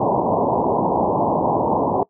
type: low-pass noise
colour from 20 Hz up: white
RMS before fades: -18 dBFS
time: 0-2.03 s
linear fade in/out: 2 ms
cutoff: 1000 Hz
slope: 96 dB/octave
effects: noise-tail reverb RT60 0.1 s tail -22 dB re dry + high-pass 150 Hz 12 dB/octave